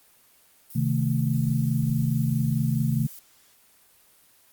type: noise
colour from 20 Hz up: violet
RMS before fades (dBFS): -43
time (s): 0.7-3.19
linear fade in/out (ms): 2
type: chord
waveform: sine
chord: A diminished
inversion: first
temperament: equal with one note detuned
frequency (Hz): 130.81 / 155.56 / 220.8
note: C3 / Eb3 / A3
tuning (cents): 0 / 0 / +6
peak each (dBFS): -24 / -26 / -27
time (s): 0.75-3.07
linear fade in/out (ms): 10
effects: white hiss -58 dBFS RMS until 4.52 s + Opus 24 kbps